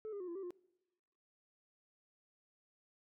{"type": "tone with pitch steps", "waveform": "sine", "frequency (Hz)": [434.9, 404.7, 362.5, 341, 388.2, 354.4], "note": ["A4", "G#4", "F#4", "F4", "G4", "F4"], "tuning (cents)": [-20, -45, -35, -41, -17, 25], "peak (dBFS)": -39, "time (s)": [0.05, 0.506], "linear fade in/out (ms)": 0, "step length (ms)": 76, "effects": ["noise-tail reverb RT60 1.0 s tail -24 dB re dry", "tanh soft clip ceiling -40 dBFS"]}